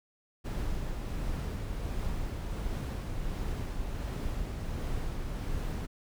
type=noise with tremolo; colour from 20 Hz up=brown; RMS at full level=-33 dBFS; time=0.44-5.87 s; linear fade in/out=20 ms; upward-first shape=sine; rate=1.4 Hz; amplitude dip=25%; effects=none